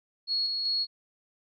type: tone with tremolo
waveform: sine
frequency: 4330 Hz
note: C#8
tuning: 41 cents flat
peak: -25 dBFS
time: 0.27-0.87 s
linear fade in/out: 50 ms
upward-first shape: square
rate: 2.6 Hz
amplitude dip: 30%
effects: none

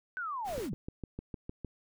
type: linear sweep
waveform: sine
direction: down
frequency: 1534 to 110 Hz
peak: -34 dBFS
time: 0.17-0.74 s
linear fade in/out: 0 ms
type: noise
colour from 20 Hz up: pink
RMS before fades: -45 dBFS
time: 0.44-0.7 s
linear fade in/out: 50 ms
type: click train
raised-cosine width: 3 ms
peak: -26 dBFS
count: 8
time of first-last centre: 0.58-1.647 s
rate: 6.56 Hz
effects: none

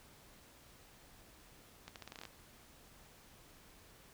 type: accelerating click train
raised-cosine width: 0.2 ms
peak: -30 dBFS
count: 10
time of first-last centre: 1.88-2.253 s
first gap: 78 ms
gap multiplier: 0.83
effects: pink hiss -61 dBFS RMS until 4.13 s

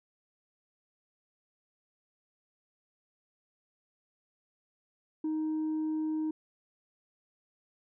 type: tone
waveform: sine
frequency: 312 Hz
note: D#4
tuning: 5 cents sharp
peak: -27 dBFS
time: 5.24-6.31 s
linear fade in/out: 5 ms
effects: tanh soft clip ceiling -28 dBFS

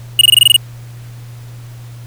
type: tone bursts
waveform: square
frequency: 2875 Hz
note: F7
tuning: 50 cents sharp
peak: -3 dBFS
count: 9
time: 0.19-0.564 s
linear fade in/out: 2 ms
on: 22 ms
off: 22 ms
effects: added 119 Hz sine -29 dBFS peak until 2.06 s + pink hiss -43 dBFS RMS until 2.06 s

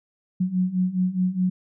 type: beating tone pair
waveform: sine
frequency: 180.7 / 185.5 Hz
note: F#3 / F#3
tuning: -41 / +5 cents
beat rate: 4.8 Hz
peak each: -25 / -22 dBFS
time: 0.4-1.5 s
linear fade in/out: 10 ms
effects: none

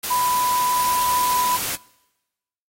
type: tone in noise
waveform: sine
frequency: 993 Hz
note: B5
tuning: 9 cents sharp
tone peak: -18 dBFS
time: 0.1-1.57 s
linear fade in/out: 10 ms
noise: white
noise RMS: -26 dBFS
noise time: 0.03-1.76 s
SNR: +5 dB
effects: noise-tail reverb RT60 1.0 s tail -23 dB re dry + AAC 48 kbps

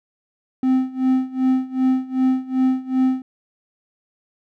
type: tone with tremolo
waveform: triangle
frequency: 259.5 Hz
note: C4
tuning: 14 cents flat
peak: -11 dBFS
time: 0.63-3.22 s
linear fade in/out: 2 ms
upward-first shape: sine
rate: 2.6 Hz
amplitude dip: 90%
effects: none

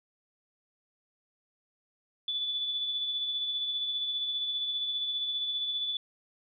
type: tone with tremolo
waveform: sine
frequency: 3467 Hz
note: A7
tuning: 26 cents flat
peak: -28 dBFS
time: 2.28-5.97 s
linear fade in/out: 2 ms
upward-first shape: sine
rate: 15 Hz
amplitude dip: 35%
effects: none

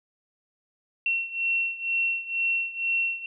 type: beating tone pair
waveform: sine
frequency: 2719 / 2721.1 Hz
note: F7 / F7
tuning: -47 / -46 cents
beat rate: 2.1 Hz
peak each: -26 / -29 dBFS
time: 1.06-3.26 s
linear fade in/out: 2 ms
effects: none

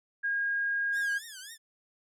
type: tone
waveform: sine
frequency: 1628 Hz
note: G#6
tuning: 35 cents flat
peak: -27 dBFS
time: 0.23-1.19 s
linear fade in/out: 20 ms
type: tone with vibrato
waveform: 10% pulse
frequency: 1661.2 Hz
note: G#6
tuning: in tune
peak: -34 dBFS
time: 0.92-1.58 s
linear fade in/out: 50 ms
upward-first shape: triangle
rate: 3.7 Hz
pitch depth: 220 cents each way
effects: none

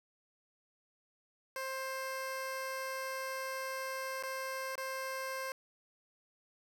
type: tone with dropouts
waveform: 15% pulse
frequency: 528 Hz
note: C5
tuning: 16 cents sharp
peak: -31 dBFS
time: 1.56-5.52 s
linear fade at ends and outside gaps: 1 ms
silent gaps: 4.226-4.235 / 4.755-4.779 s
effects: none

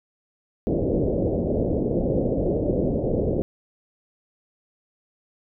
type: low-pass noise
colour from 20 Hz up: white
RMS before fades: -23 dBFS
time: 0.67-3.42 s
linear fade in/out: 0 ms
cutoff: 570 Hz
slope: 48 dB/octave
effects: none

